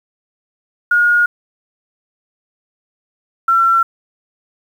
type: tone pair in turn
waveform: sine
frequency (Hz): 1434 / 1353.5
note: F6 / E6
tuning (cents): +45 / +45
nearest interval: minor second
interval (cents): 100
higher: first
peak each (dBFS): -9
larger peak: neither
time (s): 0.91-1.26 / 3.48-3.83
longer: neither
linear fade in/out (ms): 5
effects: 7-bit